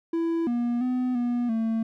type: tone with pitch steps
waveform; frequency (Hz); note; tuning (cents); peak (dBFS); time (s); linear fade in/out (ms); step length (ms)
triangle; 332.2 / 239.2 / 251.8 / 241.7 / 224.8; E4 / A#3 / B3 / B3 / A3; +13 / +45 / +34 / -37 / +37; -21; 0.13-1.83; 5; 340
effects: none